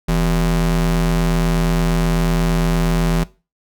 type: ring-modulated tone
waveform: square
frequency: 104.8 Hz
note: G#2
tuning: 16 cents sharp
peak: -12 dBFS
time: 0.08-3.24 s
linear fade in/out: 10 ms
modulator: 60.6 Hz
effects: noise-tail reverb RT60 0.3 s tail -19 dB re dry